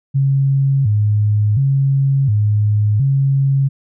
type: tone with vibrato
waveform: sine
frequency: 119.9 Hz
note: A#2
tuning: 49 cents sharp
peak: -11 dBFS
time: 0.14-3.69 s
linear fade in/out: 20 ms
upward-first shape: square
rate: 0.7 Hz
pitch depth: 230 cents each way
effects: none